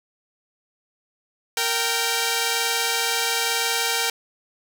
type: tone pair together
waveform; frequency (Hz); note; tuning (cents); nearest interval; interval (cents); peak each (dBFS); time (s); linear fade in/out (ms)
5% pulse; 462.9 / 778.5; A#4 / G5; -12 / -12; major sixth; 900; -12; 1.57-4.1; 2
effects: none